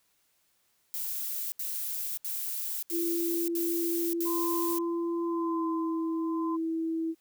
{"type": "noise bursts", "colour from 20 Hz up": "violet", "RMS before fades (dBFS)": -34, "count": 6, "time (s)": [0.94, 4.785], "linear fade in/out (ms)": 0, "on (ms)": 580, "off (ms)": 73}
{"type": "tone with pitch glide", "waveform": "sine", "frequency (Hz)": [338.4, 325.7], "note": ["E4", "E4"], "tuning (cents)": [45, -21], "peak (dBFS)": -28, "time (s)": [2.9, 7.15], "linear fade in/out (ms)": 50, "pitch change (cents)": -66, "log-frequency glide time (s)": [5.25, 5.67]}
{"type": "tone with tremolo", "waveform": "sine", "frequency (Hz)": 1028, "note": "C6", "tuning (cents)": -31, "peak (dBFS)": -33, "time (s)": [4.25, 6.57], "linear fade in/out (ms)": 20, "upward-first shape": "sine", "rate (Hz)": 0.94, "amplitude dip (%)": 65}
{"effects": ["white hiss -71 dBFS RMS until 7.2 s"]}